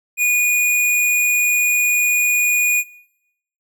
square tone, 2454 Hz, D#7, 25 cents flat, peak -14 dBFS, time 0.17-2.84 s, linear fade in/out 50 ms, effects noise-tail reverb RT60 0.8 s tail -20 dB re dry

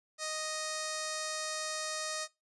5% pulse tone with notch filter, 622.3 Hz, D#5, in tune, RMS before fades -37 dBFS, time 0.18-2.28 s, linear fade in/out 50 ms, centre 2900 Hz, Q 1.7, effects noise-tail reverb RT60 0.2 s tail -20 dB re dry + resampled to 24000 Hz

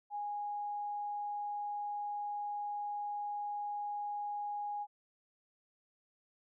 sine tone, 825 Hz, G#5, 12 cents flat, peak -36 dBFS, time 0.1-4.87 s, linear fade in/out 50 ms, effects none

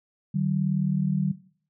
sine tone pair together, 150.88 / 190.1 Hz, D3 / F#3, +47 / +47 cents, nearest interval major third, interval 400 cents, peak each -25 dBFS, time 0.34-1.32 s, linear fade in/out 10 ms, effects noise-tail reverb RT60 0.5 s tail -17 dB re dry

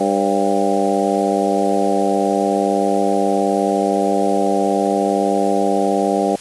harmonic tone with a mistuned harmonic, 99.2 Hz, G2, 21 cents sharp, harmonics 2 / 3 / 4 / 5 / 6 / 7 / 8, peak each -22 / -22 / -22 / -22 / -22 / -22 / -22 dBFS, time 0-6.36 s, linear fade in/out 5 ms, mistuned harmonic 6, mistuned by -58 cents, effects white hiss -37 dBFS RMS until 6.4 s + resampled to 24000 Hz

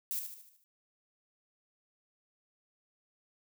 violet noise with echo, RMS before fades -35 dBFS, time 0.11-0.19 s, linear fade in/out 0 ms, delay 75 ms, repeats 6, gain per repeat -6 dB, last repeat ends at 0.64 s, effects none

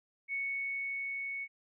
sine tone with level ramp, 2217 Hz, C#7, in tune, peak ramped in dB -32 to -36 dBFS, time 0.28-1.48 s, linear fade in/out 50 ms, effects none

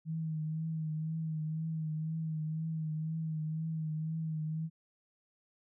sine tone with vibrato, 158.2 Hz, D#3, 29 cents sharp, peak -33 dBFS, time 0.05-4.7 s, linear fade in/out 50 ms, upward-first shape triangle, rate 2 Hz, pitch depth 43 cents each way, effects none

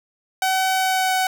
sawtooth tone with pitch glide, 757 to 750.5 Hz, F#5 to F#5, +39 to +24 cents, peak -14 dBFS, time 0.42-1.27 s, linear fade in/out 2 ms, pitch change -15 cents, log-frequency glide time 0.73-1.12 s, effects none

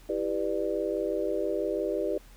sine chord, E minor seventh, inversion none, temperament just, 329.6 / 395.6 / 494.4 / 593.3 Hz, E4 / G4 / B4 / D5, 0 / +16 / +2 / +18 cents, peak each -33 / -31 / -33 / -32 dBFS, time 0.09-2.18 s, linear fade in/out 5 ms, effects added 41 Hz sine -50 dBFS peak until 2.36 s + pink hiss -57 dBFS RMS until 2.36 s

